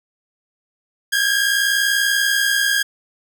sawtooth tone pair together, 1600 / 1660.2 Hz, G6 / G#6, +35 / -1 cents, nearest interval minor second, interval 64 cents, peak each -15 dBFS, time 1.12-2.83 s, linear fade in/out 10 ms, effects none

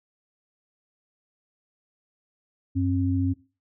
sine tone pair together, 94.2 / 268.6 Hz, F#2 / C4, +32 / +46 cents, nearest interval octave + tritone, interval 1814 cents, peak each -24 dBFS, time 2.75-3.34 s, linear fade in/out 20 ms, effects noise-tail reverb RT60 0.3 s tail -17 dB re dry

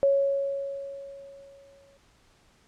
sine tone with exponential decay, 554 Hz, C#5, 1 cent flat, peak -17 dBFS, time 0.03-1.97 s, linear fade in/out 0 ms, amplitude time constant 420 ms, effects pink hiss -62 dBFS RMS until 2.67 s + low-pass 8000 Hz 12 dB/octave

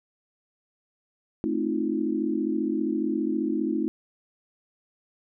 sine chord, F dominant seventh, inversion first, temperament just, 218.3 / 261.9 / 314.3 / 349.2 Hz, A3 / C4 / Eb4 / F4, -13 / +2 / +18 / 0 cents, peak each -30 / -30 / -27 / -31 dBFS, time 1.44-3.88 s, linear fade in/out 0 ms, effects none

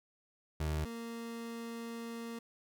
30% pulse tone pair in turn, 76.9 / 231.5 Hz, D#2 / A#3, -20 / -12 cents, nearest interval octave + perfect fifth, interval 1908 cents, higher second, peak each -30 / -38 dBFS, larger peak first, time 0.6-0.85 / 0.85-2.39 s, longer second, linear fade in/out 5 ms, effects none

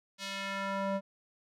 square tone with band-pass filter sweep, 196 Hz, G3, in tune, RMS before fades -35 dBFS, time 0.18-1.01 s, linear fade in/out 50 ms, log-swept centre 4400 to 560 Hz, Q 1.1, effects none

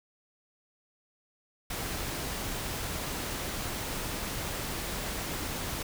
pink noise, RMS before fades -35 dBFS, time 1.7-5.83 s, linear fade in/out 5 ms, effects none

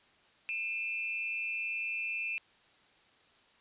sine tone pair together, 2426 / 2644 Hz, D#7 / E7, -44 / +5 cents, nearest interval minor second, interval 149 cents, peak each -37 / -35 dBFS, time 0.49-2.38 s, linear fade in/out 0 ms, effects white hiss -64 dBFS RMS until 3.6 s + resampled to 8000 Hz

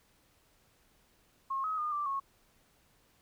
sine tone with pitch steps, 1080 / 1272 / 1218 / 1174 / 1096 Hz, C#6 / D#6 / D#6 / D6 / C#6, -45 / +38 / -37 / -1 / -20 cents, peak -31 dBFS, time 1.5-2.2 s, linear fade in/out 10 ms, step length 140 ms, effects pink hiss -68 dBFS RMS until 3.21 s

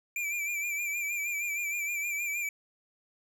square tone with vibrato, 2359 Hz, D7, 7 cents sharp, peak -31 dBFS, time 0.16-2.49 s, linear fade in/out 2 ms, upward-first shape sine, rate 6.4 Hz, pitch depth 51 cents each way, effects none

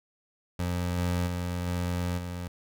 25% pulse tone with level steps, 88.4 Hz, F2, 22 cents sharp, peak -24 / -22 / -26 / -24 / -30 dBFS, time 0.59-2.48 s, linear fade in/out 5 ms, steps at 0.97 / 1.26 / 1.66 / 2.17 s, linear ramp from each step 20 ms, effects none

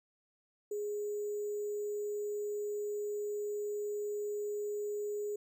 sine tone with sample-and-hold, 415.3 Hz, G#4, in tune, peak -34 dBFS, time 0.71-5.36 s, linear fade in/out 5 ms, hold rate 7350 Hz, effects none

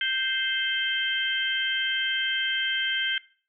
harmonic tone, 523.3 Hz, C5, in tune, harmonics 3 / 4 / 5 / 6, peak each -28 / -31 / -38 / -27 dBFS, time 0.01-3.18 s, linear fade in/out 2 ms, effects noise-tail reverb RT60 0.4 s tail -19 dB re dry

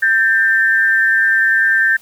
sine tone pair together, 1574.4 / 1795 Hz, G6 / A6, +7 / +34 cents, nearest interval major second, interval 227 cents, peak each -13 dBFS, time 0.02-1.97 s, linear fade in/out 10 ms, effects white hiss -47 dBFS RMS until 2.01 s

